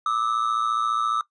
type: ring-modulated tone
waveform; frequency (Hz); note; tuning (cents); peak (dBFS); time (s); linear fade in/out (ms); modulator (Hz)
triangle; 1244.5; D#6; 0; -16; 0.06-1.21; 2; 57.3
effects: noise-tail reverb RT60 0.1 s tail -17 dB re dry + resampled to 22050 Hz